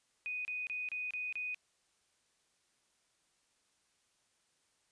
sine tone bursts, 2489 Hz, D#7, in tune, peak -36 dBFS, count 6, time 0.26-1.545 s, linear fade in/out 0 ms, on 190 ms, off 29 ms, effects white hiss -75 dBFS RMS until 4.91 s + resampled to 22050 Hz

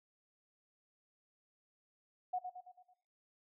sine tone with echo, 731 Hz, F#5, 21 cents flat, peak -33 dBFS, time 2.33-2.39 s, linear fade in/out 10 ms, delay 110 ms, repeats 5, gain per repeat -6 dB, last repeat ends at 2.94 s, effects noise-tail reverb RT60 0.6 s tail -19 dB re dry

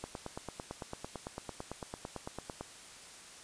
click train, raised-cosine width 1 ms, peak -25 dBFS, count 24, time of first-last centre 0.04-2.61 s, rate 8.95 Hz, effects white hiss -52 dBFS RMS until 3.43 s + resampled to 22050 Hz

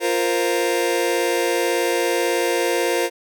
sawtooth chord, F suspended fourth, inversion none, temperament just, 349.2 / 465.6 / 523.8 Hz, F4 / Bb4 / C5, 0 / -2 / +2 cents, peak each -18 / -18 / -19 dBFS, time 0-3.1 s, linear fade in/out 50 ms, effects none

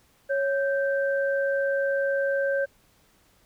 sine tone pair together, 553 / 1564 Hz, C#5 / G6, -4 / -4 cents, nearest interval octave + tritone, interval 1800 cents, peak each -23 / -29 dBFS, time 0.29-2.66 s, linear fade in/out 20 ms, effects pink hiss -62 dBFS RMS until 3.45 s

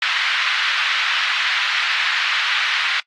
pink band-pass noise, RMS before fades -20 dBFS, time 0.02-3 s, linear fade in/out 2 ms, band 1400 to 3700 Hz, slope 24 dB/octave, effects noise-tail reverb RT60 0.1 s tail -23 dB re dry + AAC 48 kbps

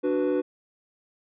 triangle chord, B minor, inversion first, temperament equal, 293.7 / 370 / 493.9 Hz, D4 / F#4 / B4, 0 / 0 / 0 cents, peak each -24 dBFS, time 0.03-0.42 s, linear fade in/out 20 ms, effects tanh soft clip ceiling -13 dBFS + resampled to 8000 Hz

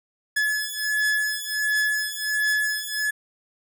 45% pulse beating tone pair, 1709 / 1710.4 Hz, G#6 / A6, +49 / -49 cents, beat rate 1.4 Hz, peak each -25 dBFS, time 0.36-3.11 s, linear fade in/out 10 ms, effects none

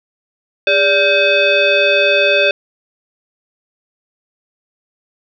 sine tone with frequency modulation, 1568 Hz, G6, in tune, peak -9 dBFS, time 0.67-2.51 s, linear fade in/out 2 ms, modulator 988 Hz, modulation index 1.8, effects none

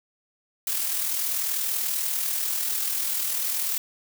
blue noise with amplitude modulation, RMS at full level -25 dBFS, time 0.67-3.78 s, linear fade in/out 2 ms, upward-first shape sine, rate 40.4 Hz, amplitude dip 40%, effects none

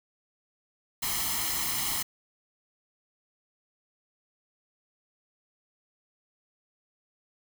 white noise with comb filter, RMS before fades -30 dBFS, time 1.02-2.03 s, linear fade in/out 10 ms, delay 0.97 ms, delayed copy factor +0.7, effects none

